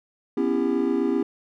triangle chord, C# half-diminished seventh, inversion third, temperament just, 249.5 / 277.2 / 332.6 / 399.1 Hz, B3 / C#4 / E4 / G4, +18 / 0 / +16 / +31 cents, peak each -24 dBFS, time 0.37-1.23 s, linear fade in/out 5 ms, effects none

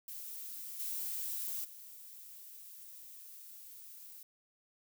violet noise with level steps, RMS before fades -45 / -39 / -52 dBFS, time 0.08-4.23 s, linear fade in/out 2 ms, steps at 0.79 / 1.64 s, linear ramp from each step 10 ms, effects none

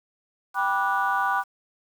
sine chord, G major seventh, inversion none, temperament just, 784 / 980 / 1176 / 1470 Hz, G5 / B5 / D6 / F#6, 0 / -14 / +2 / -12 cents, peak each -26 dBFS, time 0.54-1.44 s, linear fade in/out 50 ms, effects tanh soft clip ceiling -13 dBFS + 8-bit

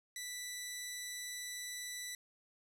10% pulse tone, 1975.5 Hz, B6, in tune, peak -32 dBFS, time 0.16-2.15 s, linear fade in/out 2 ms, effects low-pass 12000 Hz 12 dB/octave + 11-bit

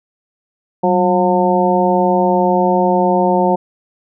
harmonic tone with a mistuned harmonic, 179.9 Hz, F#3, 48 cents flat, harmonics 1 / 2 / 3 / 4 / 5, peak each -17 / -17 / -17 / -17 / -17 dBFS, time 0.83-3.56 s, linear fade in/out 10 ms, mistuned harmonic 1, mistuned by +82 cents, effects none

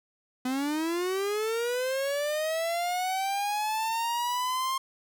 45% pulse linear sweep, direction up, 250 to 1066 Hz, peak -27 dBFS, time 0.45-4.78 s, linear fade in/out 5 ms, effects none

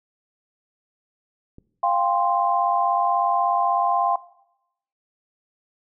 click, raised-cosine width 3 ms, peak -30 dBFS, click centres 1.584 s
sine chord, F suspended second, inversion none, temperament equal with one note detuned, 698.5 / 794.9 / 1046.5 Hz, F5 / G5 / C6, 0 / +24 / 0 cents, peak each -22 dBFS, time 1.83-4.16 s, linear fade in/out 5 ms
effects noise-tail reverb RT60 0.8 s tail -18 dB re dry

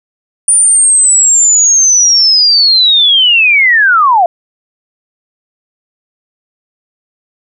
sine linear sweep, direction down, 9397 to 659.3 Hz, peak -4 dBFS, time 0.48-4.26 s, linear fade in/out 2 ms, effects none

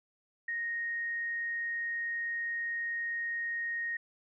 sine tone, 1864.7 Hz, A#6, in tune, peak -32 dBFS, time 0.48-3.97 s, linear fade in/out 5 ms, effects none

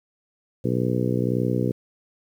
harmonic tone, 61.74 Hz, B1, in tune, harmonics 2 / 3 / 4 / 5 / 6 / 7 / 8, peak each -25 / -27 / -28 / -29 / -30 / -30 / -31 dBFS, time 0.64-1.72 s, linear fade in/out 10 ms, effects 9-bit

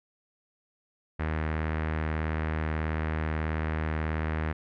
sawtooth tone with low-pass filter, 78.4 Hz, D#2, 14 cents sharp, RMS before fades -30 dBFS, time 1.19-4.53 s, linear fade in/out 10 ms, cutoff 1900 Hz, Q 2.3, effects none

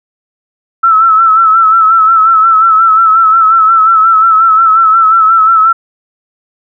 sine tone with vibrato, 1318.5 Hz, E6, in tune, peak -3 dBFS, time 0.83-5.73 s, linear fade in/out 10 ms, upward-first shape sine, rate 5.6 Hz, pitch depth 50 cents each way, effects none

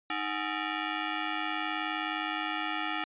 10% pulse ring-modulated tone, 523.3 Hz, C5, in tune, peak -19 dBFS, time 0.1-3.04 s, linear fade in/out 2 ms, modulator 212 Hz, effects resampled to 8000 Hz

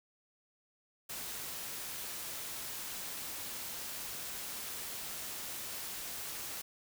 white noise, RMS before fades -42 dBFS, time 1.09-6.62 s, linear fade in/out 10 ms, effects none

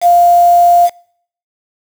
sine tone with quantisation, 698.5 Hz, F5, in tune, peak -4 dBFS, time 0.01-0.9 s, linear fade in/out 50 ms, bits 4, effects noise-tail reverb RT60 0.6 s tail -25 dB re dry

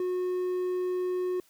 triangle tone, 363.9 Hz, F#4, 29 cents flat, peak -25 dBFS, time 0-1.4 s, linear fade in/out 2 ms, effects white hiss -63 dBFS RMS until 1.49 s + high-pass 60 Hz 12 dB/octave

